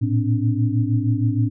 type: tone cluster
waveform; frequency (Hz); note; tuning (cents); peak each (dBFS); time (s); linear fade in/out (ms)
sine; 111 / 117.4 / 261.6 / 290.3; A2 / A#2 / C4 / D4; +16 / +13 / 0 / -20; -19 / -23 / -26 / -25; 0.01-1.5; 20
effects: none